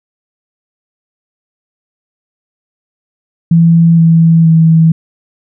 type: tone with pitch steps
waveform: sine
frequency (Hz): 166.8 / 164.5 / 162.24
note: E3 / E3 / E3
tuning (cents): +21 / -3 / -27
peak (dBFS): -3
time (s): 3.51-4.92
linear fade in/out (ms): 5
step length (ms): 470
effects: none